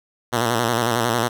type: tone with vibrato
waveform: 5% pulse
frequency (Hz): 117.5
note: A#2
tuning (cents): +14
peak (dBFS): -7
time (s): 0.32-1.29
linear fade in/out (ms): 20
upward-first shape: square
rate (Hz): 11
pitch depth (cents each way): 63
effects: none